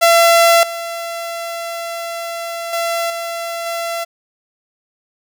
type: tone with level steps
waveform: sawtooth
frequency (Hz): 676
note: E5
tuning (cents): +43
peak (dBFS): -4 / -19 / -13 / -18 / -16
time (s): 0.01-4.05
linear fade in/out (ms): 20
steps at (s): 0.63 / 2.73 / 3.1 / 3.66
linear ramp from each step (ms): 2
effects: none